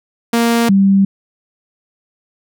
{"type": "tone pair in turn", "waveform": ["sawtooth", "sine"], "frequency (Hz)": [233.2, 195.66], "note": ["A#3", "G3"], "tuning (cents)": [1, -3], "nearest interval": "minor third", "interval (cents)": 304, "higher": "first", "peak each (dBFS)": -7, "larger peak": "neither", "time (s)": [[0.33, 0.69], [0.69, 1.05]], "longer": "neither", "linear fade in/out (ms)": 5, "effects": []}